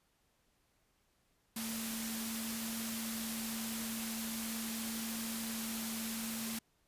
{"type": "tone in noise", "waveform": "sine", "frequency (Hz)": 225.1, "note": "A3", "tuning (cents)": 40, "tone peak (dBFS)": -40, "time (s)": [1.56, 6.59], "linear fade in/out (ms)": 5, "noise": "white", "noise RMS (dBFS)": -41, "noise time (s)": [1.56, 6.59], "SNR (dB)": -2, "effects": ["pink hiss -75 dBFS RMS until 6.87 s", "resampled to 32000 Hz"]}